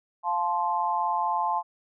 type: chord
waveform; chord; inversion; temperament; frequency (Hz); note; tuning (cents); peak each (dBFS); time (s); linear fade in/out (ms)
sine; F major; none; equal with one note detuned; 698.5 / 869.9 / 1046.5; F5 / A5 / C6; 0 / -20 / 0; -31 / -26 / -28; 0.23-1.63; 50
effects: none